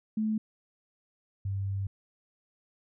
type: tone pair in turn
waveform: sine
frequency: 216.9 / 98.05 Hz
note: A3 / G2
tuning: -25 / +1 cents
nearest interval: octave + major second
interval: 1374 cents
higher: first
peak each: -26 / -29 dBFS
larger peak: first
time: 0.17-0.38 / 1.45-1.87 s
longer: second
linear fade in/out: 5 ms
effects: none